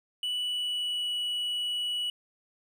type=tone with pitch glide; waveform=triangle; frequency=2960 to 2940 Hz; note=F#7 to F#7; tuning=0 to -12 cents; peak=-27 dBFS; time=0.23-2.1 s; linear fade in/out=2 ms; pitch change=-12 cents; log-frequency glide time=0.36-1.12 s; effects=none